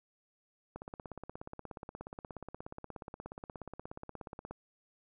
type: click train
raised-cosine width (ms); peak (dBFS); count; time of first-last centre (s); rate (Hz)
1; -29; 64; 0.76-4.51; 16.8
effects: none